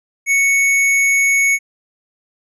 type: tone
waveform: square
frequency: 2217 Hz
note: C#7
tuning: in tune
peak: -12 dBFS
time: 0.26-1.59 s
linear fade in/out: 50 ms
effects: resampled to 24000 Hz